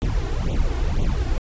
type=noise with flanger; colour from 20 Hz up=brown; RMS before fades=-21 dBFS; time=0.02-1.38 s; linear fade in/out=0 ms; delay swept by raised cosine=0.29 to 2.79 ms; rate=2 Hz; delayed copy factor=+1; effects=resampled to 16000 Hz